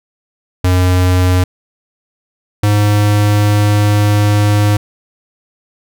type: tone pair in turn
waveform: square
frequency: 91 / 103.84 Hz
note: F#2 / G#2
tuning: -28 / 0 cents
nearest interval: major second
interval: 228 cents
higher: second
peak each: -9 dBFS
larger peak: neither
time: 0.64-1.44 / 2.63-4.77 s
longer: second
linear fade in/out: 5 ms
effects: none